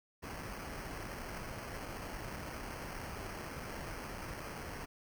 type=noise with sample-and-hold; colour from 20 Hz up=pink; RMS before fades=-44 dBFS; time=0.22-4.86 s; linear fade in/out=20 ms; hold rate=3675 Hz; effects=none

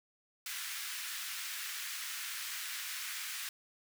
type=high-pass noise; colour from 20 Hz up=pink; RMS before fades=-41 dBFS; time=0.46-3.49 s; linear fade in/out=2 ms; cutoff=1500 Hz; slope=24 dB/octave; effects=none

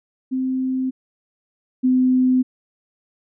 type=tone pair in turn; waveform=sine; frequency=259.8 / 255.6 Hz; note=C4 / C4; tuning=-12 / -40 cents; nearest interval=unison; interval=28 cents; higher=first; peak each=-19 / -13 dBFS; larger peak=second; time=0.31-0.91 / 1.83-2.43 s; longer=neither; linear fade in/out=20 ms; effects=none

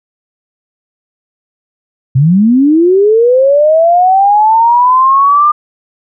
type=linear sweep; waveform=sine; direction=up; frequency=123.47 to 1207 Hz; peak=-4 dBFS; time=2.15-5.52 s; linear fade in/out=10 ms; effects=none

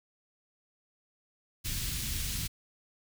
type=band-stop noise; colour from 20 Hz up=pink; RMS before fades=-34 dBFS; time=1.64-2.48 s; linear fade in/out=20 ms; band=140 to 3000 Hz; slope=12 dB/octave; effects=none

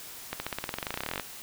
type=accelerating click train; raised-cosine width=0.3 ms; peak=-15 dBFS; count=23; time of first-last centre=0.33-1.198 s; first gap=70 ms; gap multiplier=0.94; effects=white hiss -44 dBFS RMS until 1.42 s

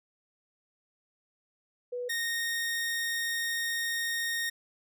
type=tone pair in turn; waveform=sine / sawtooth; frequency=491 / 1853.8 Hz; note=B4 / A#6; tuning=-10 / -10 cents; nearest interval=octave + major seventh; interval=2300 cents; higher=second; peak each=-32 / -26 dBFS; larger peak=second; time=1.92-2.09 / 2.09-4.5 s; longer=second; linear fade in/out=10 ms; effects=none

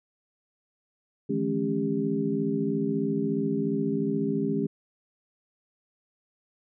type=tone cluster; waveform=sine; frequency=155.2 / 169.5 / 211.9 / 274.9 / 398.8 Hz; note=D#3 / E3 / G#3 / C#4 / G4; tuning=-4 / +49 / +35 / -14 / +30 cents; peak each=-34 / -35 / -29 / -29 / -30 dBFS; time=1.29-4.67 s; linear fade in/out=10 ms; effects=none

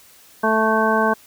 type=harmonic tone; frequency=220 Hz; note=A3; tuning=in tune; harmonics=1 / 2 / 3 / 4 / 5 / 7; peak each=-22 / -22 / -22 / -22 / -22 / -22 dBFS; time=0.43-1.14 s; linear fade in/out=10 ms; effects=white hiss -49 dBFS RMS until 1.26 s

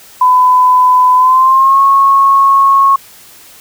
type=tone with pitch glide; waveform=sine; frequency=1005 to 1096 Hz; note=B5 to C#6; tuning=+30 to -20 cents; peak=-4 dBFS; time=0.21-2.96 s; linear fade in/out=5 ms; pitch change=+150 cents; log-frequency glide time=1.15-1.81 s; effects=white hiss -38 dBFS RMS until 3.6 s

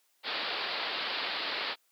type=low-pass noise; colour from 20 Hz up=white; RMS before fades=-34 dBFS; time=0.23-1.76 s; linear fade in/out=50 ms; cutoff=4700 Hz; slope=96 dB/octave; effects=white hiss -71 dBFS RMS until 1.91 s + high-pass 400 Hz 12 dB/octave

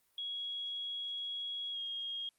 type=tone with pitch glide; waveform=sine; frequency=3322 to 3259 Hz; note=G#7 to G#7; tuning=0 to -33 cents; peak=-37 dBFS; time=0.18-2.29 s; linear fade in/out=2 ms; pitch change=-33 cents; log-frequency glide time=1.72-1.78 s; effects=white hiss -74 dBFS RMS until 2.38 s + Opus 32 kbps

